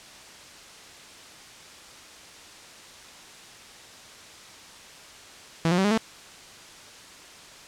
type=tone with pitch steps; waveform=sawtooth; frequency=164.81 / 177.66 / 191.52 / 206.5 / 222.6 Hz; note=E3 / F3 / G3 / G#3 / A3; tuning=0 / +30 / -40 / -10 / +20 cents; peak=-16 dBFS; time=5.65-5.975 s; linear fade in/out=0 ms; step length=65 ms; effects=white hiss -46 dBFS RMS until 7.67 s + low-pass 7000 Hz 12 dB/octave